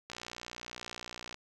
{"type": "click train", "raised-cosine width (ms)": 0.2, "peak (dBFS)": -24, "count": 76, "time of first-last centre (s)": [0.1, 1.344], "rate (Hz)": 60.3, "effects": []}